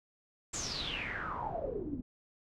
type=noise with low-pass filter sweep; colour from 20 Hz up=pink; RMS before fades=-38 dBFS; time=0.53-2.02 s; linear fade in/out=10 ms; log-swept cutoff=7500 to 230 Hz; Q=9.9; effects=none